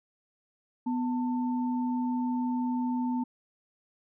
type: tone pair together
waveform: sine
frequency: 248 / 893.5 Hz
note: B3 / A5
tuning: +7 / +26 cents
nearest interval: octave + minor seventh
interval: 2219 cents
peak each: -27 / -36 dBFS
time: 0.86-3.24 s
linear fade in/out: 10 ms
effects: none